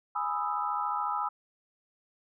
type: chord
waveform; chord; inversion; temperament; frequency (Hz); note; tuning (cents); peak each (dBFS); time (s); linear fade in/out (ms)
sine; E major seventh; first; equal; 830.6 / 987.8 / 1244.5 / 1318.5; G#5 / B5 / D#6 / E6; 0 / 0 / 0 / 0; -34; 0.15-1.29; 10
effects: none